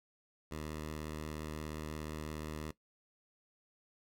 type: tone with vibrato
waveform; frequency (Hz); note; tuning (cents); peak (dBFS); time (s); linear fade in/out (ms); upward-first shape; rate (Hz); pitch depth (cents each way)
10% pulse; 77; D#2; -17; -32; 0.51-2.71; 5; square; 5.7; 8
effects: noise-tail reverb RT60 0.1 s tail -17 dB re dry